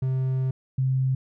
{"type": "tone pair in turn", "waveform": ["triangle", "sine"], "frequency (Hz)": [130.81, 131.37], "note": ["C3", "C3"], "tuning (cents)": [0, 7], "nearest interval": "unison", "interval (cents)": 7, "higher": "second", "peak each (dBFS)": -20, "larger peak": "neither", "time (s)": [[0.02, 0.51], [0.78, 1.15]], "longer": "first", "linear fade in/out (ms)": 5, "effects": []}